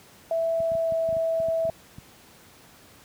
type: tone with pitch glide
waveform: sine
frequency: 659.3 to 654.7 Hz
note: E5 to E5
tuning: 0 to -12 cents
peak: -22 dBFS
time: 0.31-1.7 s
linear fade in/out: 2 ms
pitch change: -12 cents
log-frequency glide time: 0.75-0.96 s
type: clicks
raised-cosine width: 5 ms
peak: -26 dBFS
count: 12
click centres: 0.603 / 0.718 / 0.752 / 0.922 / 1.089 / 1.127 / 1.167 / 1.401 / 1.485 / 1.652 / 1.692 / 1.984 s
effects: pink hiss -52 dBFS RMS until 3.04 s + high-pass 80 Hz 12 dB/octave